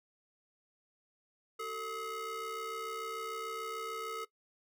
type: ring-modulated tone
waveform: square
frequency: 415.3 Hz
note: G#4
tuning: in tune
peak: -35 dBFS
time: 1.59-4.25 s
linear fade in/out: 10 ms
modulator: 864 Hz
effects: noise-tail reverb RT60 0.1 s tail -17 dB re dry